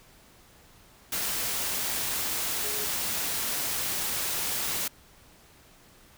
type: tone in noise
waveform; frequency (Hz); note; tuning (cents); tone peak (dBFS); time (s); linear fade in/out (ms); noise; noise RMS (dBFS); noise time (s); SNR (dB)
sine; 419.6; G#4; +18; -39; 2.64-2.85; 5; white; -30; 1.12-4.88; -12
effects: pink hiss -56 dBFS RMS until 6.17 s